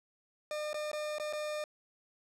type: tone with dropouts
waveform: 40% pulse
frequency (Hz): 604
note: D5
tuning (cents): +48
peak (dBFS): -34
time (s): 0.51-1.64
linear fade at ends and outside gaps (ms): 1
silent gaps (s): 0.731-0.743 / 0.916-0.931 / 1.184-1.198 / 1.327-1.333
effects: low-pass 9000 Hz 12 dB/octave